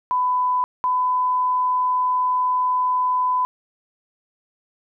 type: tone pair in turn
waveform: sine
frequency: 1000 / 1003.9 Hz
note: B5 / B5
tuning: +21 / +28 cents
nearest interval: unison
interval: 7 cents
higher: second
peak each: -17 / -17 dBFS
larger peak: neither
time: 0.11-0.64 / 0.84-3.45 s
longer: second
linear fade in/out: 0 ms
effects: none